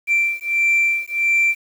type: beating tone pair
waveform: sine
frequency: 2349 / 2350.5 Hz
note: D7 / D7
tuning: 0 / +1 cents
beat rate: 1.5 Hz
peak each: -17 dBFS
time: 0.07-1.55 s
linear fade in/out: 50 ms
effects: tanh soft clip ceiling -11 dBFS + 7-bit